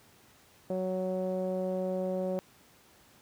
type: tone with low-pass filter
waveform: sawtooth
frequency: 185.6 Hz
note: F#3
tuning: 6 cents sharp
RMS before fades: -32 dBFS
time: 0.7-2.39 s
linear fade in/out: 0 ms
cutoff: 570 Hz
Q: 4.4
effects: pink hiss -60 dBFS RMS until 3.21 s + high-pass 80 Hz 12 dB/octave